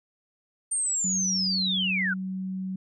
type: linear sweep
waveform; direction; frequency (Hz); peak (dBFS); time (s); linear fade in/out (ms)
sine; down; 8870 to 1399; -24; 0.71-2.14; 10
type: tone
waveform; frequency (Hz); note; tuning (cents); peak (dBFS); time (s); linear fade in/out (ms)
sine; 188.3; F#3; +31; -29; 1.04-2.76; 5
effects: none